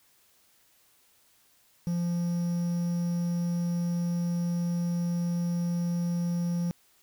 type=tone with quantisation; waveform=triangle; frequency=172.8 Hz; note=F3; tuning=18 cents flat; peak=-24 dBFS; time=1.87-6.71 s; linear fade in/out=0 ms; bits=8; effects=white hiss -64 dBFS RMS until 7.02 s